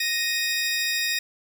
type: tone pair together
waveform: 20% pulse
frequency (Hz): 1863.4 / 2489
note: A#6 / D#7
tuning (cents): -1 / 0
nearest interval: perfect fourth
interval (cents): 501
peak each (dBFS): -20 / -22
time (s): 0-1.19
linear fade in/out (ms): 5
effects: none